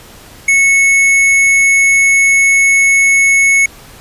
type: tone with hard clipping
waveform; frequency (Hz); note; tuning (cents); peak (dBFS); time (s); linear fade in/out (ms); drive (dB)
triangle; 2202; C#7; -12; -8; 0.48-3.66; 5; 15
effects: pink hiss -37 dBFS RMS until 4 s + resampled to 32000 Hz